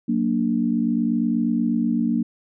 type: chord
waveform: sine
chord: Gb augmented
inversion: none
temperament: equal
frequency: 185 / 233.1 / 293.7 Hz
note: Gb3 / Bb3 / D4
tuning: 0 / 0 / 0 cents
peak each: -26 / -20 / -25 dBFS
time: 0.08-2.23 s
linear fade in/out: 10 ms
effects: none